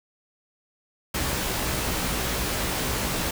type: noise with comb filter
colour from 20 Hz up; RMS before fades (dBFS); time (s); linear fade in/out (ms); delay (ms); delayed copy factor
pink; -27; 1.14-3.31; 5; 16; +0.5
effects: none